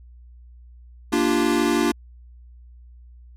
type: chord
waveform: square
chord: G minor seventh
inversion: first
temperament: equal with one note detuned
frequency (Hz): 233.1 / 293.7 / 345.8 / 392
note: Bb3 / D4 / F4 / G4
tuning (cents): 0 / 0 / -17 / 0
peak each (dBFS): -25 / -23 / -23 / -28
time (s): 1.12-1.92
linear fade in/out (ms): 10
effects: added 60 Hz sine -43 dBFS peak until 3.36 s + low-pass 12000 Hz 12 dB/octave